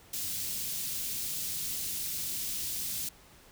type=band-stop noise; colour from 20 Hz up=white; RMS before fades=-35 dBFS; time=0.13-3.09 s; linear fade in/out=5 ms; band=220 to 3500 Hz; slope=12 dB/octave; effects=pink hiss -57 dBFS RMS until 3.51 s